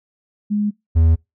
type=tone pair in turn; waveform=sine / triangle; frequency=207.7 / 81.36 Hz; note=G#3 / E2; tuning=0 / -22 cents; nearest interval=octave + major third; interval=1622 cents; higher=first; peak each=-16 / -8 dBFS; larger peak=second; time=0.5-0.71 / 0.95-1.16 s; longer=neither; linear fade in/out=20 ms; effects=noise-tail reverb RT60 0.2 s tail -25 dB re dry